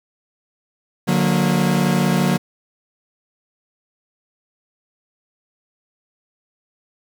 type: chord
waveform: 40% pulse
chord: D augmented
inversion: none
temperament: equal with one note detuned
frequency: 146.83 / 181.82 / 233.1 Hz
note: D3 / F#3 / A#3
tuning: 0 / -30 / 0 cents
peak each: -20 / -17 / -20 dBFS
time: 1.07-2.38 s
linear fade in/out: 20 ms
effects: 8-bit